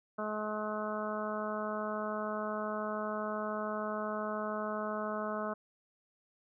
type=harmonic tone; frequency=212.9 Hz; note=G#3; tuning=43 cents sharp; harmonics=1 / 2 / 3 / 4 / 5 / 6 / 7; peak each=-40 / -42 / -38 / -47 / -42 / -41 / -46 dBFS; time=0.18-5.54 s; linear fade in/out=10 ms; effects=none